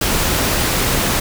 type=noise; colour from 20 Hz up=pink; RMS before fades=-17 dBFS; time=0.01-1.2 s; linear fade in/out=5 ms; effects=none